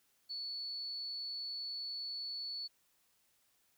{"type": "tone", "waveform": "sine", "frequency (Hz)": 4435, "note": "C#8", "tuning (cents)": 0, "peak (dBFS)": -39, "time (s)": [0.29, 2.68], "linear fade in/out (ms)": 20, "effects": ["white hiss -74 dBFS RMS until 3.77 s"]}